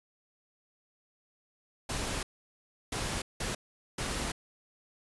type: noise bursts at uneven times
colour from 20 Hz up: pink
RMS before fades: -34 dBFS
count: 4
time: 1.89-2.23 / 2.92-3.22 / 3.4-3.55 / 3.98-4.32 s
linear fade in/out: 5 ms
effects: resampled to 24000 Hz